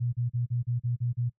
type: tone bursts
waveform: sine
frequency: 120.9 Hz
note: B2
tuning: 36 cents flat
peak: -25 dBFS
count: 8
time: 0-1.299 s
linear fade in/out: 20 ms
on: 130 ms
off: 37 ms
effects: noise-tail reverb RT60 0.1 s tail -21 dB re dry